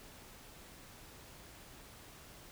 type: silence
effects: pink hiss -55 dBFS RMS until 2.51 s